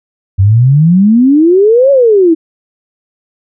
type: exponential two-way sweep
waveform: sine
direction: up then down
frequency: 92.5 to 567 to 313.3 Hz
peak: -3 dBFS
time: 0.38-2.35 s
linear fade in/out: 20 ms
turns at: 1.91 s
effects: none